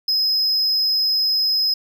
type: tone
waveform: triangle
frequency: 5090 Hz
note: D#8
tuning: 39 cents sharp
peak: -15 dBFS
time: 0.08-1.74 s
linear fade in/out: 5 ms
effects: none